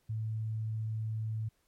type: tone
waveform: sine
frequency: 110 Hz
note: A2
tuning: in tune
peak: -32 dBFS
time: 0.09-1.49 s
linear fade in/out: 10 ms
effects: pink hiss -74 dBFS RMS until 1.67 s + MP3 64 kbps